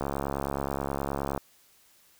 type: click train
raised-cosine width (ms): 1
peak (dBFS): -16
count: 96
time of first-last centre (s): 0.01-1.377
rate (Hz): 69.5
effects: white hiss -61 dBFS RMS until 2.19 s